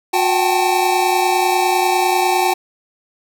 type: tone cluster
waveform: square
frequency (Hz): 362.5 / 759 / 789 / 876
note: F#4 / F#5 / G5 / A5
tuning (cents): -35 / +44 / +11 / -8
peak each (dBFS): -20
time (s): 0.13-2.54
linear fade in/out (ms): 10
effects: none